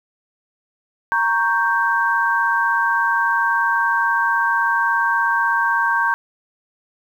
sine chord, G diminished, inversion first, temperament equal, 932.3 / 1108.7 / 1568 Hz, Bb5 / Db6 / G6, 0 / 0 / 0 cents, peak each -20 / -22 / -18 dBFS, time 1.12-6.14 s, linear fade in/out 0 ms, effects 8-bit

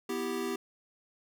square chord, E minor, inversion second, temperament equal, 246.9 / 329.6 / 392 Hz, B3 / E4 / G4, 0 / 0 / 0 cents, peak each -38 / -39 / -35 dBFS, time 0.09-0.56 s, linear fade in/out 5 ms, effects none

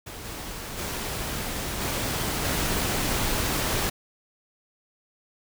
pink noise with level steps, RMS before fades -39 / -36 / -31 / -28 / -26 dBFS, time 0.06-3.9 s, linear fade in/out 10 ms, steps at 0.24 / 0.77 / 1.8 / 2.44 s, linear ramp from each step 20 ms, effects none

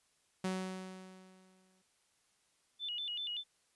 sawtooth tone with exponential decay, 187 Hz, F#3, 19 cents sharp, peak -29 dBFS, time 0.44-1.82 s, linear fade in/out 5 ms, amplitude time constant 300 ms
sine tone with vibrato, 3198 Hz, G7, 34 cents sharp, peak -37 dBFS, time 2.79-3.44 s, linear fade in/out 50 ms, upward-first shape square, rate 5.2 Hz, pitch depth 170 cents each way
effects white hiss -74 dBFS RMS until 3.75 s + resampled to 24000 Hz

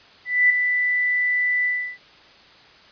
sine tone with ADSR envelope, 1984 Hz, B6, 7 cents sharp, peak -11 dBFS, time 0.25-1.98 s, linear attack 250 ms, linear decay 4 ms, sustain -7 dB, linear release 330 ms, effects white hiss -49 dBFS RMS until 2.91 s + resampled to 11025 Hz

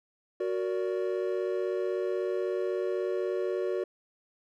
triangle chord, Gb augmented, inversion none, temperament equal with one note detuned, 370 / 466.2 / 578.2 Hz, Gb4 / Bb4 / D5, 0 / 0 / -27 cents, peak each -28 / -32 / -33 dBFS, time 0.4-3.84 s, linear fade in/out 5 ms, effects none

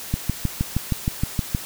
click train, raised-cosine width 5 ms, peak -8 dBFS, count 10, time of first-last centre 0.14-1.548 s, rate 6.39 Hz, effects white hiss -35 dBFS RMS until 1.65 s

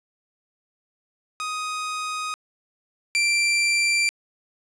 sawtooth tone pair in turn, 1250 / 2355 Hz, D#6 / D7, +8 / +4 cents, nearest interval major seventh, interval 1096 cents, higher second, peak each -23 / -15 dBFS, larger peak second, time 1.4-2.34 / 3.15-4.09 s, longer neither, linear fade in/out 0 ms, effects resampled to 22050 Hz + 9-bit

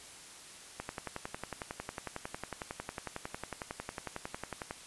click train, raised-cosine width 0.5 ms, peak -22 dBFS, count 44, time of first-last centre 0.8-4.709 s, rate 11 Hz, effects white hiss -51 dBFS RMS until 4.86 s + resampled to 24000 Hz

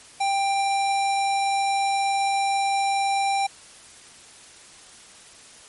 square tone, 790 Hz, G5, 13 cents sharp, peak -21 dBFS, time 0.2-3.47 s, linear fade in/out 10 ms, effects white hiss -47 dBFS RMS until 5.68 s + MP3 48 kbps

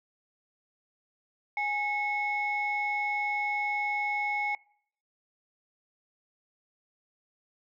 sine tone pair together, 829 / 2190 Hz, G#5 / C#7, -3 / -22 cents, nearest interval octave + perfect fourth, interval 1681 cents, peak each -30 / -29 dBFS, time 1.57-4.55 s, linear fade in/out 2 ms, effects noise-tail reverb RT60 0.6 s tail -23 dB re dry + tanh soft clip ceiling -21 dBFS

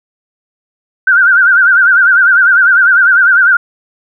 sine tone with vibrato, 1480 Hz, F#6, in tune, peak -4 dBFS, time 1.07-3.57 s, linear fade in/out 5 ms, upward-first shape sine, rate 10 Hz, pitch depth 110 cents each way, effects none

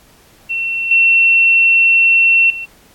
sine tone with level steps, 2710 Hz, E7, 47 cents sharp, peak -16 / -7 / -22 dBFS, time 0.49-2.66 s, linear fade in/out 20 ms, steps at 0.91 / 2.5 s, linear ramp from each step 2 ms, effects pink hiss -48 dBFS RMS until 2.94 s + AAC 64 kbps

